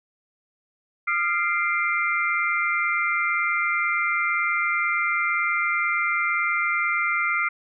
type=tone cluster; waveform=sine; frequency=1215 / 1384 / 2093 / 2367 Hz; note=D#6 / F6 / C7 / D7; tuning=-42 / -16 / 0 / +13 cents; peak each=-29 / -25 / -24 / -30 dBFS; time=1.07-7.49 s; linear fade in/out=10 ms; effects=none